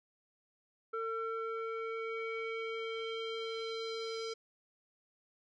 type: tone with low-pass filter sweep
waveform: square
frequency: 450.8 Hz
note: A4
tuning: 42 cents sharp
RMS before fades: -39 dBFS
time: 0.93-4.34 s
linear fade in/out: 10 ms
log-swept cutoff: 1300 to 5000 Hz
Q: 3.3
effects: none